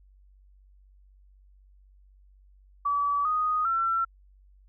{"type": "tone with pitch steps", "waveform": "sine", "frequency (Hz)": [1147, 1243.6, 1348.4], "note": ["D6", "D#6", "E6"], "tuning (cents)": [-41, -1, 39], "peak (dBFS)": -23, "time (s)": [2.85, 4.05], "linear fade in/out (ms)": 10, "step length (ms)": 400, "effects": ["added 48 Hz sine -54 dBFS peak until 4.68 s"]}